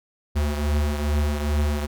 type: beating tone pair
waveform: square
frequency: 73.42 / 75.82 Hz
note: D2 / D#2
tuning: 0 / -44 cents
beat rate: 2.4 Hz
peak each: -22 / -29 dBFS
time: 0.35-1.87 s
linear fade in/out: 20 ms
effects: none